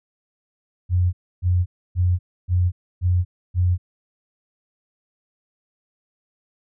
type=tone bursts; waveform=sine; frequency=89.6 Hz; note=F2; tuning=45 cents sharp; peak=-15 dBFS; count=6; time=0.89-3.78 s; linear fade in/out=50 ms; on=240 ms; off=290 ms; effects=none